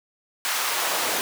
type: noise with high-pass filter sweep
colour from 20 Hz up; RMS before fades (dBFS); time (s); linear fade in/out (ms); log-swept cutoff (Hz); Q
pink; -25; 0.45-1.21; 0; 1200 to 460; 0.91
effects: none